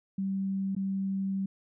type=tone with dropouts; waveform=sine; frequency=193.7 Hz; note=G3; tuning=20 cents flat; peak=-28 dBFS; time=0.18-1.46 s; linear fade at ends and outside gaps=5 ms; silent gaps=0.751-0.764 s; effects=none